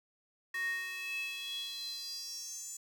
square tone with high-pass filter sweep, 371 Hz, F#4, 5 cents sharp, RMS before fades -40 dBFS, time 0.54-2.77 s, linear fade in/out 5 ms, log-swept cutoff 1700 to 7300 Hz, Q 7.9, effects none

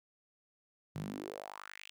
sawtooth tone with high-pass filter sweep, 50.3 Hz, G1, 45 cents sharp, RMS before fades -45 dBFS, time 0.95-1.91 s, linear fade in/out 10 ms, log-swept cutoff 130 to 3200 Hz, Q 4.1, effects none

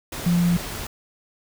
sine tone in noise, 173.9 Hz, F3, 7 cents flat, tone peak -16 dBFS, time 0.26-0.57 s, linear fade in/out 5 ms, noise pink, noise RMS -32 dBFS, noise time 0.12-0.87 s, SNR +13 dB, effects none

